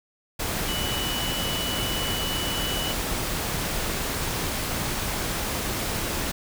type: tone in noise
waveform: sine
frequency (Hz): 2960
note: F#7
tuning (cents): 0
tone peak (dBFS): -30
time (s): 0.68-2.93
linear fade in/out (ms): 10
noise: pink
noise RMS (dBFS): -28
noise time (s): 0.39-6.32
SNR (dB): -5
effects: none